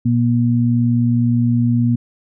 sine tone pair together, 119.4 / 238.8 Hz, A#2 / A#3, +42 / +42 cents, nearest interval octave, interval 1200 cents, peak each -15 dBFS, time 0.05-1.96 s, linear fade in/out 10 ms, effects none

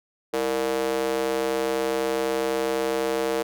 square tone with high-pass filter, 66 Hz, C2, 16 cents sharp, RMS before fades -25 dBFS, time 0.33-3.43 s, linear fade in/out 10 ms, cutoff 440 Hz, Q 3.1, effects none

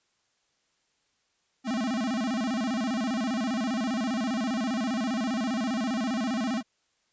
square tone with vibrato, 238.5 Hz, A#3, 40 cents sharp, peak -27 dBFS, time 1.64-6.63 s, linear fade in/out 50 ms, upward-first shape square, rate 15 Hz, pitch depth 170 cents each way, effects white hiss -72 dBFS RMS until 7.12 s + resampled to 16000 Hz

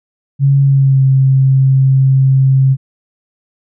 sine tone with pitch glide, 138.5 to 133.7 Hz, C#3 to C3, -1 to +38 cents, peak -6 dBFS, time 0.39-2.77 s, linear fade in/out 50 ms, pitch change -61 cents, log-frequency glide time 0.62-1.03 s, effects none

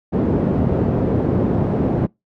pink band-pass noise, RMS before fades -18 dBFS, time 0.12-2.07 s, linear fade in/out 20 ms, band 110 to 410 Hz, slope 12 dB/octave, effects noise-tail reverb RT60 0.2 s tail -26 dB re dry

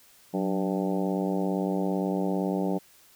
harmonic tone with a mistuned harmonic, 97.7 Hz, G2, 5 cents flat, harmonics 2 / 3 / 4 / 5 / 6 / 7 / 8 / 9, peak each -28 / -31 / -33 / -35 / -36 / -39 / -38 / -42 dBFS, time 0.33-2.79 s, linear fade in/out 20 ms, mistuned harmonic 2, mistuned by -95 cents, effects white hiss -57 dBFS RMS until 3.15 s

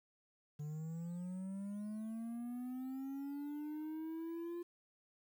triangle linear sweep, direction up, 146.83 to 348.2 Hz, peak -39 dBFS, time 0.59-4.63 s, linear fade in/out 10 ms, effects 11-bit

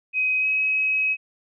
sine tone with pitch glide, 2523 to 2549 Hz, D#7 to D#7, +23 to +41 cents, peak -19 dBFS, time 0.13-1.17 s, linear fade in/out 50 ms, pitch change +18 cents, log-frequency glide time 0.4-0.46 s, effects none

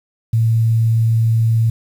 sine tone with vibrato, 113.4 Hz, A#2, 47 cents flat, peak -11 dBFS, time 0.33-1.7 s, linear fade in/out 5 ms, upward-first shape triangle, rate 19 Hz, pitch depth 9 cents each way, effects 7-bit

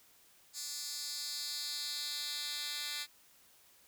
10% pulse tone with high-pass filter sweep, 293.7 Hz, D4, in tune, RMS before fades -40 dBFS, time 0.53-3.07 s, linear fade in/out 50 ms, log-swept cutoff 5800 to 3000 Hz, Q 2.3, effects white hiss -64 dBFS RMS until 3.87 s

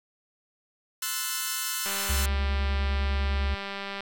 5% pulse chord, F# half-diminished seventh, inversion second, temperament equal, 1046.5 / 1318.5 / 1480 / 1760 Hz, C6 / E6 / F#6 / A6, 0 / 0 / 0 / 0 cents, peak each -24 / -22 / -21 / -25 dBFS, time 1.02-2.26 s, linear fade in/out 5 ms
click train, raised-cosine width 0.3 ms, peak -19 dBFS, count 426, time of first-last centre 1.86-4.006 s, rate 198 Hz
triangle tone, 69.3 Hz, C#2, in tune, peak -22 dBFS, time 2.09-3.55 s, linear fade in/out 10 ms
effects none

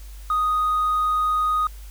triangle tone with hard clipping, 1244.5 Hz, D#6, in tune, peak -18 dBFS, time 0.3-1.67 s, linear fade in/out 2 ms, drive 2 dB, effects added 50 Hz sine -36 dBFS peak until 1.9 s + white hiss -50 dBFS RMS until 1.9 s

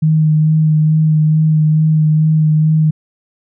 sine tone with vibrato, 155.56 Hz, D#3, in tune, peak -8 dBFS, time 0.02-2.91 s, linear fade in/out 10 ms, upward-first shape sine, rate 2.3 Hz, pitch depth 17 cents each way, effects none

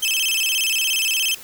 sawtooth tone with vibrato, 2861 Hz, F7, 41 cents sharp, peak -15 dBFS, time 0.02-1.35 s, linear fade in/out 10 ms, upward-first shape square, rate 17 Hz, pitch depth 160 cents each way, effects white hiss -40 dBFS RMS until 1.43 s

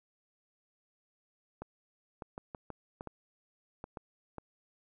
clicks, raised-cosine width 1 ms, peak -27 dBFS, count 10, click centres 1.62 / 2.222 / 2.379 / 2.548 / 2.703 / 3.009 / 3.073 / 3.841 / 3.972 / 4.383 s, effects none

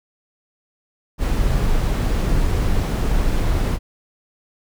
brown noise, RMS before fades -18 dBFS, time 1.18-3.79 s, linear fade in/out 50 ms, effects none

